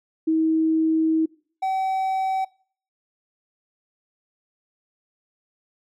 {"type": "tone pair in turn", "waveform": ["sine", "triangle"], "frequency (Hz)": [319.6, 763.4], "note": ["D#4", "G5"], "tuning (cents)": [47, -46], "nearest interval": "octave + minor third", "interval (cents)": 1507, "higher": "second", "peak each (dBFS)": [-17, -19], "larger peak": "first", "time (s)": [[0.27, 1.26], [1.62, 2.45]], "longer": "first", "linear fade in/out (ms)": 10, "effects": ["noise-tail reverb RT60 0.5 s tail -24 dB re dry"]}